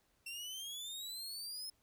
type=exponential sweep; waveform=sawtooth; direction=up; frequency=2704 to 5220 Hz; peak=-40 dBFS; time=0.26-1.7 s; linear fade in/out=5 ms; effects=pink hiss -75 dBFS RMS until 1.82 s